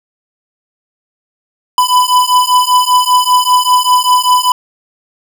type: beating tone pair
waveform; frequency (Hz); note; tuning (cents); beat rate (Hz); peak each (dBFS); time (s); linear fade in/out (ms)
square; 996 / 1001.1; B5 / B5; +14 / +23; 5.1; -11; 1.78-4.52; 2
effects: none